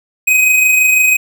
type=tone with amplitude modulation; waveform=square; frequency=2516 Hz; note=D#7; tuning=19 cents sharp; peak=-7 dBFS; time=0.27-1.17 s; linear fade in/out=10 ms; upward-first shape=sine; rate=26 Hz; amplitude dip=35%; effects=none